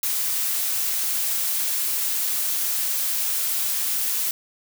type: noise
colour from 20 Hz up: blue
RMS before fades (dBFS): -24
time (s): 0.03-4.31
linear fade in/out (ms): 2
effects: none